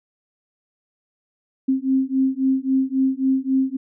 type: beating tone pair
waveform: sine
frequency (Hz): 263.2 / 266.9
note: C4 / C4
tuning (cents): +10 / +35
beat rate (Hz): 3.7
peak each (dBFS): -20 / -20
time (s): 1.68-3.77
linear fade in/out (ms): 10
effects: none